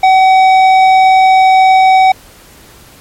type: tone with tanh clipping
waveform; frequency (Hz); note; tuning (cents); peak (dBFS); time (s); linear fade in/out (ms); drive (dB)
triangle; 757; F#5; +39; -5; 0.03-2.12; 5; 15
effects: pink hiss -39 dBFS RMS until 3 s + MP3 64 kbps